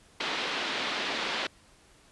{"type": "band-pass noise", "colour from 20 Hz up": "white", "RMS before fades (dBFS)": -32, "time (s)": [0.2, 1.47], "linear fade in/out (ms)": 5, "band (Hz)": [200, 3900], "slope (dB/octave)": 24, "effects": ["pink hiss -59 dBFS RMS until 2.11 s", "resampled to 24000 Hz"]}